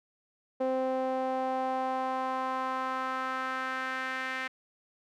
sawtooth tone with band-pass filter sweep, 260.4 Hz, C4, 8 cents flat, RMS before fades -32 dBFS, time 0.6-4.48 s, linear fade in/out 10 ms, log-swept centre 550 to 1900 Hz, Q 2.6, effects none

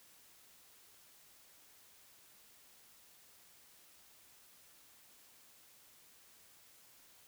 silence, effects white hiss -63 dBFS RMS until 7.27 s

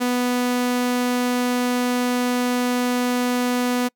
sawtooth tone, 246.9 Hz, B3, in tune, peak -15 dBFS, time 0-3.89 s, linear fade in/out 20 ms, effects noise-tail reverb RT60 0.1 s tail -26 dB re dry

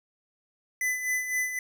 square tone with tremolo, 2007 Hz, B6, 27 cents sharp, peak -25 dBFS, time 0.81-1.59 s, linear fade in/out 2 ms, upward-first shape sine, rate 3.9 Hz, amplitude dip 60%, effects 10-bit

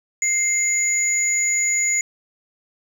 sine tone pair together, 2100 / 6855 Hz, C7 / A8, +6 / -46 cents, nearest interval octave + minor sixth, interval 2048 cents, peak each -21 / -18 dBFS, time 0.22-2.01 s, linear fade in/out 2 ms, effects tanh soft clip ceiling -10 dBFS + 8-bit

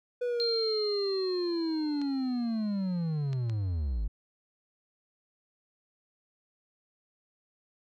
triangle linear sweep, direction down, 493.9 to 46.19 Hz, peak -26 dBFS, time 0.21-4.08 s, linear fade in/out 10 ms
sine tone with exponential decay, 4186 Hz, C8, in tune, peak -28 dBFS, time 0.4-4.04 s, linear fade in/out 0 ms, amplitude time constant 790 ms
clicks, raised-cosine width 0.2 ms, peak -28 dBFS, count 3, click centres 2.016 / 3.331 / 3.497 s
effects none

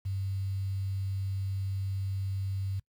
sine tone with quantisation, 96.8 Hz, G2, 21 cents flat, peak -30 dBFS, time 0.05-2.8 s, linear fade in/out 10 ms, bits 9, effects noise-tail reverb RT60 0.1 s tail -23 dB re dry

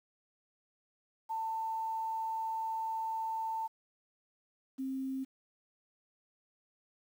sine tone pair in turn, 892 / 265.2 Hz, A5 / C4, +23 / +23 cents, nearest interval octave + major sixth, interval 2100 cents, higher first, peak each -33 / -34 dBFS, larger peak first, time 1.29-3.68 / 4.78-5.25 s, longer first, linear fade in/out 20 ms, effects 10-bit

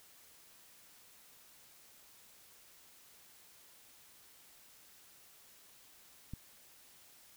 click, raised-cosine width 5 ms, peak -30 dBFS, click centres 6.336 s, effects white hiss -61 dBFS RMS until 7.36 s

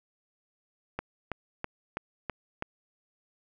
click train, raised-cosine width 0.5 ms, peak -17 dBFS, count 6, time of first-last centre 0.99-2.624 s, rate 3.06 Hz, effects none

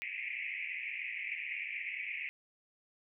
pink band-pass noise, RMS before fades -40 dBFS, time 0.02-2.29 s, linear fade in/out 0 ms, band 2000 to 2600 Hz, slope 96 dB/octave, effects none

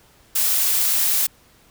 blue noise, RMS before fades -19 dBFS, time 0.35-1.27 s, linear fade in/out 10 ms, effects pink hiss -54 dBFS RMS until 1.7 s

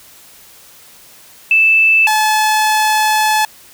sine / sawtooth tone pair in turn, 2637 / 860.9 Hz, E7 / A5, 0 / -38 cents, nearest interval octave + perfect fifth, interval 1938 cents, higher first, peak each -7 dBFS, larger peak neither, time 1.51-2.07 / 2.07-3.45 s, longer second, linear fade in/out 2 ms, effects white hiss -42 dBFS RMS until 3.73 s

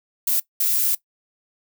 violet noise bursts at uneven times, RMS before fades -20 dBFS, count 2, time 0.27-0.4 / 0.6-0.95 s, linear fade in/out 5 ms, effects noise-tail reverb RT60 0.1 s tail -19 dB re dry

